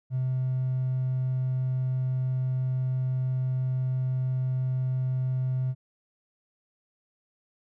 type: tone with hard clipping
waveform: triangle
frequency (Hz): 129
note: C3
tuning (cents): -24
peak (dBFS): -25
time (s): 0.1-5.75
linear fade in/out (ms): 50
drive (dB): 4
effects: none